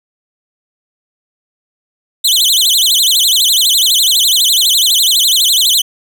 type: tone with vibrato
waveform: sawtooth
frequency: 3529 Hz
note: A7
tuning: 4 cents sharp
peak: -5 dBFS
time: 2.24-5.82 s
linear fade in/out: 10 ms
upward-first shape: sine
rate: 12 Hz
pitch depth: 300 cents each way
effects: none